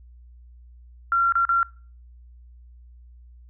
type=tone with dropouts; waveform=sine; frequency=1372 Hz; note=F6; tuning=31 cents flat; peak=-17 dBFS; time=1.12-1.63 s; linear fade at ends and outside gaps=1 ms; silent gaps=1.323-1.354 / 1.452-1.491 s; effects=noise-tail reverb RT60 0.4 s tail -24 dB re dry + added 60 Hz sine -45 dBFS peak until 3.49 s